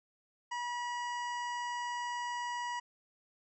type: harmonic tone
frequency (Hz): 967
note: B5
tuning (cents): -37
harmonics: 1 / 2 / 3 / 5 / 6 / 7 / 8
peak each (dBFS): -36 / -42 / -48 / -54 / -55 / -58 / -57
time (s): 0.51-2.8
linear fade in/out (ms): 10
effects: none